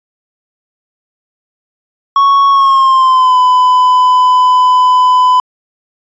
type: tone with pitch glide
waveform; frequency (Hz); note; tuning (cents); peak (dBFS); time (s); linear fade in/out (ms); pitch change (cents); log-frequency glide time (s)
triangle; 1108.7 to 1005; C#6 to B5; 0 to +30; -3; 2.16-5.4; 2; -170; 2.5-3.38
effects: resampled to 16000 Hz